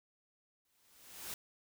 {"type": "noise with exponential growth", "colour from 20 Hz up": "white", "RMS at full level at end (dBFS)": -41, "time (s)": [0.65, 1.34], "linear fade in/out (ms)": 2, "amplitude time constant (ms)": 150, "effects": []}